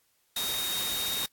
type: tone in noise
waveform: sine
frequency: 3729 Hz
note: A#7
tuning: in tune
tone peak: -31 dBFS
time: 0.36-1.26 s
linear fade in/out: 5 ms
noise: white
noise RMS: -33 dBFS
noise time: 0.36-1.26 s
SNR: -1 dB
effects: white hiss -70 dBFS RMS until 1.32 s + AAC 64 kbps